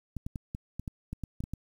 clicks, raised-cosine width 5 ms, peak -23 dBFS, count 11, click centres 0.167 / 0.265 / 0.358 / 0.549 / 0.796 / 0.878 / 1.13 / 1.237 / 1.405 / 1.439 / 1.536 s, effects 9-bit

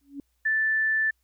sine tone with exponential growth, 280.8 Hz, C#4, 22 cents sharp, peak -30 dBFS, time 0.01-0.2 s, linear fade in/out 2 ms, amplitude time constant 41 ms
sine tone, 1760 Hz, A6, in tune, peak -21 dBFS, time 0.45-1.11 s, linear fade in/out 10 ms
effects added 60 Hz sine -70 dBFS peak until 1.23 s + white hiss -75 dBFS RMS until 1.23 s

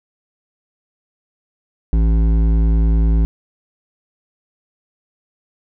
sine tone with hard clipping, 55 Hz, A1, in tune, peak -13 dBFS, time 1.93-3.25 s, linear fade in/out 0 ms, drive 11 dB, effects none

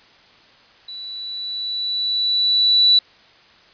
sine tone with level ramp, 3951 Hz, B7, in tune, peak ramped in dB -31 to -9 dBFS, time 0.88-2.99 s, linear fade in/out 5 ms, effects white hiss -50 dBFS RMS until 3.73 s + resampled to 11025 Hz

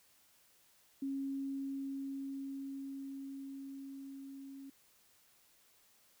sine tone with level ramp, 273.1 Hz, C#4, 26 cents flat, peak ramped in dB -35 to -47 dBFS, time 1.02-4.7 s, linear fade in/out 5 ms, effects white hiss -68 dBFS RMS until 6.2 s

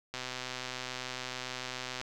click train, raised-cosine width 0.2 ms, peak -20 dBFS, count 239, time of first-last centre 0.14-2.014 s, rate 127 Hz, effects none

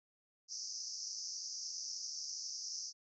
white band-pass noise, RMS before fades -44 dBFS, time 0.48-2.93 s, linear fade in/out 50 ms, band 4900 to 6200 Hz, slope 96 dB/octave, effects none

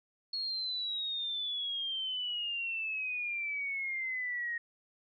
sine exponential sweep, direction down, 4336 to 1864.7 Hz, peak -33 dBFS, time 0.33-4.58 s, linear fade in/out 5 ms, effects none

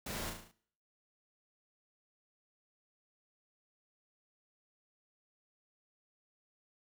pink noise with echo, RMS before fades -42 dBFS, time 0.06-0.3 s, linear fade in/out 5 ms, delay 36 ms, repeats 6, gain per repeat -4 dB, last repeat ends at 0.516 s, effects noise-tail reverb RT60 0.6 s tail -20 dB re dry

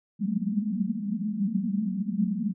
white band-pass noise, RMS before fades -28 dBFS, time 0.19-2.54 s, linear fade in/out 10 ms, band 190 to 220 Hz, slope 96 dB/octave, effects none

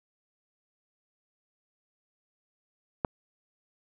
click, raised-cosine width 1 ms, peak -12 dBFS, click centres 3.048 s, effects none

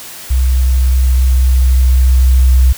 sine tone with level ramp, 63.8 Hz, C2, 43 cents flat, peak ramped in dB -8 to -4 dBFS, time 0.3-2.73 s, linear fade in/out 10 ms, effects white hiss -30 dBFS RMS until 2.77 s

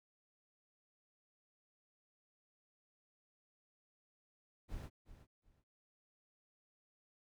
brown noise with echo, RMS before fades -45 dBFS, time 4.68-4.9 s, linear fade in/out 50 ms, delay 370 ms, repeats 2, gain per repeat -13 dB, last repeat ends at 5.64 s, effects none

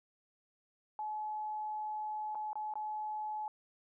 sine tone with dropouts, 854 Hz, G#5, 48 cents sharp, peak -36 dBFS, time 0.99-3.48 s, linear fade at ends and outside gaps 1 ms, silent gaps 2.348-2.354 / 2.531-2.555 / 2.738-2.755 s, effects none

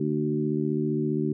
harmonic tone with a mistuned harmonic, 75.2 Hz, D2, 42 cents sharp, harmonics 2 / 3 / 4 / 5, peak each -29 / -29 / -29 / -29 dBFS, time 0-1.33 s, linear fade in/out 5 ms, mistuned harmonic 2, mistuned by -18 cents, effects none

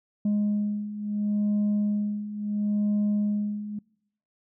sine beating tone pair, 207.1 / 207.83 Hz, G#3 / G#3, -5 / +1 cents, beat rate 0.73 Hz, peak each -27 / -23 dBFS, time 0.25-3.79 s, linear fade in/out 5 ms, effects noise-tail reverb RT60 0.8 s tail -26 dB re dry + tanh soft clip ceiling -20 dBFS

